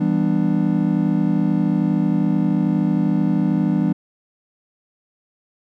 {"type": "chord", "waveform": "triangle", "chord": "E minor seventh", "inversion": "none", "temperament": "just", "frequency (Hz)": [164.81, 197.78, 247.2, 296.7], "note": ["E3", "G3", "B3", "D4"], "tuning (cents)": [0, 16, 2, 18], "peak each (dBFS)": [-19, -18, -21, -20], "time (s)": [0, 3.93], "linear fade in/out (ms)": 10, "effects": []}